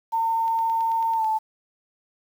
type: tone with pitch glide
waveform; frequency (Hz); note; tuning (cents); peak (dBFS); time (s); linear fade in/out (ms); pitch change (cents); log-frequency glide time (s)
sine; 907 to 875.6; A#5 to A5; -48 to -9; -20; 0.12-1.39; 20; -61; 1.15-1.25
type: click train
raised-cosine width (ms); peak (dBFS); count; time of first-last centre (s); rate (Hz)
0.2; -27; 8; 0.48-1.245; 9.15
effects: 8-bit